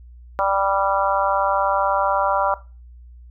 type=harmonic tone; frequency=196 Hz; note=G3; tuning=in tune; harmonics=3 / 4 / 5 / 6 / 7; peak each=-22 / -23 / -23 / -25 / -25 dBFS; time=0.39-2.54 s; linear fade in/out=0 ms; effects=noise-tail reverb RT60 0.3 s tail -17 dB re dry + added 60 Hz sine -40 dBFS peak until 3.3 s